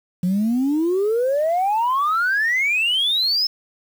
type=exponential sweep; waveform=sine; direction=up; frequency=174.7 to 5280 Hz; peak=-15 dBFS; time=0.23-3.47 s; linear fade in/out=5 ms; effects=tanh soft clip ceiling -14 dBFS + 7-bit